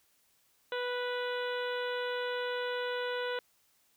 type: harmonic tone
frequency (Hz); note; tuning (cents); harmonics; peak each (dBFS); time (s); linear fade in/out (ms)
492.5; B4; -5; 1 / 2 / 3 / 4 / 5 / 6 / 7 / 8; -34 / -41 / -39 / -46 / -49 / -46 / -46 / -50; 0.72-3.39; 2
effects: white hiss -70 dBFS RMS until 3.96 s

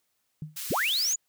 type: tone with exponential decay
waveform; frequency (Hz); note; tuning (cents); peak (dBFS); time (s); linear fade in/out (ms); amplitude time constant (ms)
sine; 153.4; D#3; -24; -30; 0.42-0.6; 2; 39
type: high-pass noise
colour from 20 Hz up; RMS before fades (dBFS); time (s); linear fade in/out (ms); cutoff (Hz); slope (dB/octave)
white; -36; 0.56-1.14; 10; 2100; 12
type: linear sweep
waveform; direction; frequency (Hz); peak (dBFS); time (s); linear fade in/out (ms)
sine; up; 32.98 to 7040; -24; 0.7-1.16; 10
effects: white hiss -75 dBFS RMS until 1.28 s

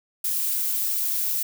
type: noise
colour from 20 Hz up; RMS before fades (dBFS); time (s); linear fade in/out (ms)
violet; -25; 0.24-1.43; 5
effects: none

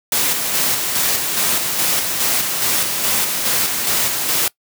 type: noise with tremolo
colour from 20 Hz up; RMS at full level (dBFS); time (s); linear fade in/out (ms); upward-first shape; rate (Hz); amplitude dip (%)
white; -17; 0.12-4.48; 2; square; 2.4; 35
effects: noise-tail reverb RT60 0.1 s tail -22 dB re dry + high-pass 100 Hz 12 dB/octave

